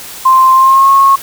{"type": "tone with pitch glide", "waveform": "sine", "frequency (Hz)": [1046.5, 1091.6], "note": ["C6", "C#6"], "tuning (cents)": [0, -27], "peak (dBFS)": -3, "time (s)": [0.25, 1.16], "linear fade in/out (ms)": 10, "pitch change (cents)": 73, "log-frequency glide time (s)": [0.54, 0.9], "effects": ["white hiss -28 dBFS RMS until 1.22 s"]}